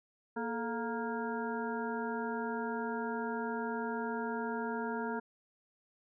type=harmonic tone with a mistuned harmonic; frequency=233.6 Hz; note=A#3; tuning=4 cents sharp; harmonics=1 / 2 / 3 / 4 / 6 / 7; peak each=-38 / -39 / -45 / -40 / -43 / -47 dBFS; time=0.36-5.2 s; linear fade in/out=10 ms; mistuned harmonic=2; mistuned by=-110 cents; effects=none